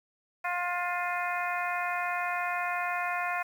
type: harmonic tone with a mistuned harmonic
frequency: 354.2 Hz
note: F4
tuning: 24 cents sharp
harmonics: 2 / 3 / 4 / 5 / 6 / 7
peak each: -33 / -35 / -36 / -37 / -38 / -38 dBFS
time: 0.44-3.43 s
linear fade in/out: 10 ms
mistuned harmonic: 6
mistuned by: -24 cents
effects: 9-bit